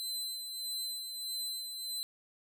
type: tone with tremolo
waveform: sawtooth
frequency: 4052 Hz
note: B7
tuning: 44 cents sharp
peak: -32 dBFS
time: 0-2.03 s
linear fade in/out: 0 ms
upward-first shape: sine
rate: 1.6 Hz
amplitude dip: 45%
effects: none